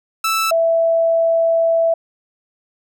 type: tone pair in turn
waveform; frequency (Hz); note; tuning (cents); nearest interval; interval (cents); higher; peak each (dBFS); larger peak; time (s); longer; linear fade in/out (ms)
sawtooth / sine; 1318.5 / 661.5; E6 / E5; 0 / +6; octave; 1194; first; -12 / -12; neither; 0.24-0.51 / 0.51-1.94; second; 5
effects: none